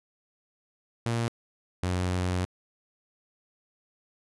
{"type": "tone pair in turn", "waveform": "sawtooth", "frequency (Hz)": [116.54, 90.74], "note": ["A#2", "F#2"], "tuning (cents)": [0, -33], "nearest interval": "major third", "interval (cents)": 433, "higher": "first", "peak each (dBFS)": -22, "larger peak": "neither", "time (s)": [[1.06, 1.28], [1.83, 2.45]], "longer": "second", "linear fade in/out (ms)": 0, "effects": ["resampled to 24000 Hz"]}